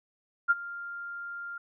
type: tone with ADSR envelope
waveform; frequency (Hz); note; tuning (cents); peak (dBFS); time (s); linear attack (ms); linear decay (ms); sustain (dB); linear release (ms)
sine; 1396.9; F6; 0; -17; 0.48-1.58; 26; 31; -19; 5
effects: none